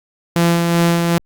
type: tone with tremolo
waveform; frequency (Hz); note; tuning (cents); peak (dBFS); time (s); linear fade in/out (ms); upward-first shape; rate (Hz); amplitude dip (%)
sawtooth; 170; F3; -46; -7; 0.36-1.18; 0; sine; 2.6; 35
effects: Opus 48 kbps